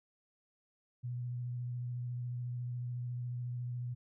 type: tone with vibrato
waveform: sine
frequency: 122.5 Hz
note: B2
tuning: 14 cents flat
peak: -36 dBFS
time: 1.03-3.95 s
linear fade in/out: 20 ms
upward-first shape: sine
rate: 14 Hz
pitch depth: 17 cents each way
effects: none